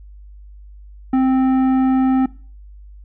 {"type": "tone with tanh clipping", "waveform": "sine", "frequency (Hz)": 261.6, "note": "C4", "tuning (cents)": 0, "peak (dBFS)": -14, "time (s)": [1.13, 2.26], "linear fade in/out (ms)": 5, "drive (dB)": 11, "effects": ["noise-tail reverb RT60 0.4 s tail -21 dB re dry", "added 50 Hz sine -37 dBFS peak until 3.04 s"]}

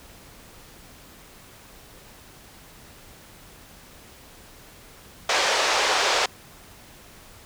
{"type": "band-pass noise", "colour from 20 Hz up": "pink", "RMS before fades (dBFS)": -22, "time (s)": [5.29, 6.26], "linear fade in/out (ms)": 5, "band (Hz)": [490, 6400], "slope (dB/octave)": 24, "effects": ["pink hiss -48 dBFS RMS until 7.45 s"]}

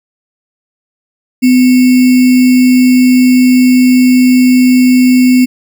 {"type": "tone with sample-and-hold", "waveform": "sine", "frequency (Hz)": 252.6, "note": "B3", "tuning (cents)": 39, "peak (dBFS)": -3, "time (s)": [1.42, 5.46], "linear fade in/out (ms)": 20, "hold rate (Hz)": 2450, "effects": []}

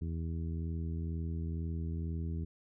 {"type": "harmonic tone", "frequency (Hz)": 82.1, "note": "E2", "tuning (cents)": -6, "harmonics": [1, 2, 3, 4, 5], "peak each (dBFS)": [-35, -40, -46, -49, -53], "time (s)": [0.01, 2.45], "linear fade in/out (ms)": 10, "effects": []}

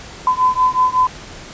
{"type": "beating tone pair", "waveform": "sine", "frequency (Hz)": [1012, 1017.4], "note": ["B5", "C6"], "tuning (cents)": [42, -49], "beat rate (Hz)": 5.4, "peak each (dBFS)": -15, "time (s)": [0.27, 1.07], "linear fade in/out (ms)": 2, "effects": ["pink hiss -35 dBFS RMS until 1.53 s", "resampled to 16000 Hz"]}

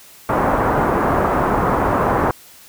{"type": "low-pass noise", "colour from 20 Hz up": "white", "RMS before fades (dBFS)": -17, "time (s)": [0.29, 2.31], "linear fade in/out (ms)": 2, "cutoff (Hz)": 1200, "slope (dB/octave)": 24, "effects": ["white hiss -44 dBFS RMS until 2.68 s"]}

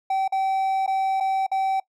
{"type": "tone with dropouts", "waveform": "triangle", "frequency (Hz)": 770, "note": "G5", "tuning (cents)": -31, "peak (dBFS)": -18, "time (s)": [0.1, 1.8], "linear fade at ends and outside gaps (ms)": 5, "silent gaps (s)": [[0.279, 0.322], [0.864, 0.876], [1.202, 1.206], [1.466, 1.515]], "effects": ["noise-tail reverb RT60 0.1 s tail -21 dB re dry"]}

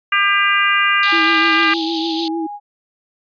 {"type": "harmonic tone", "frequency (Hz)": 400, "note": "G4", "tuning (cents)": 35, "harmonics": [3, 4, 5, 6, 7], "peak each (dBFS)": [-17, -18, -19, -20, -20], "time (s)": [0.12, 1.74], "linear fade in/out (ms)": 5}
{"type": "band-pass noise", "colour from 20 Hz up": "pink", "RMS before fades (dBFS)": -26, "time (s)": [1.03, 2.28], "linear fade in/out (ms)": 0, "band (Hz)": [3200, 4600], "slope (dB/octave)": 48}
{"type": "tone", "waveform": "sine", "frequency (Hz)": 823, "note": "G#5", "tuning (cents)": -16, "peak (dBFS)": -26, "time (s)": [1.05, 2.6], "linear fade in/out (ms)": 50}
{"type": "tone with vibrato", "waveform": "sine", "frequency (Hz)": 326.9, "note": "E4", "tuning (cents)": -14, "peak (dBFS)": -19, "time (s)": [1.12, 2.47], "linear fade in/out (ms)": 10, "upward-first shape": "triangle", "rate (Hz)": 6.6, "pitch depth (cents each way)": 50}
{"effects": ["resampled to 11025 Hz"]}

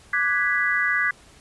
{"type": "chord", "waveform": "sine", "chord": "G# half-diminished seventh", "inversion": "second", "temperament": "equal", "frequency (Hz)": [1174.7, 1480, 1661.2, 1975.5], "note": ["D6", "F#6", "G#6", "B6"], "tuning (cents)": [0, 0, 0, 0], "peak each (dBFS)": [-29, -27, -23, -23], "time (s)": [0.13, 1.11], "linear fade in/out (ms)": 5, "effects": ["pink hiss -51 dBFS RMS until 1.4 s", "resampled to 24000 Hz"]}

